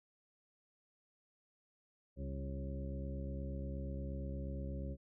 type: harmonic tone with a mistuned harmonic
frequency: 68.4 Hz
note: C#2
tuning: 23 cents flat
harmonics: 1 / 2 / 3 / 4 / 5 / 6 / 8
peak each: -41 / -46 / -48 / -51 / -55 / -56 / -51 dBFS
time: 2.16-4.97 s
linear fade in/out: 50 ms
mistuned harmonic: 3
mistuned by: -48 cents
effects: none